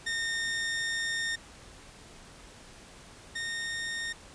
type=tone pair in turn; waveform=sawtooth; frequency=1831 / 1840.9 Hz; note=A#6 / A#6; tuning=-32 / -22 cents; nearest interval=unison; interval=10 cents; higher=second; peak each=-26 / -29 dBFS; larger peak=first; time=0.06-1.36 / 3.35-4.13 s; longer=first; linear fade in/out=10 ms; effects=pink hiss -51 dBFS RMS until 4.34 s + resampled to 22050 Hz